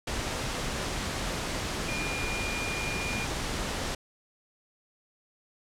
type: tone in noise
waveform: sine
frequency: 2419 Hz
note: D#7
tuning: 49 cents flat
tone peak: -34 dBFS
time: 1.88-3.25 s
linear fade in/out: 5 ms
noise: pink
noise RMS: -32 dBFS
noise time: 0.07-3.95 s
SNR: -5 dB
effects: low-pass 8000 Hz 12 dB/octave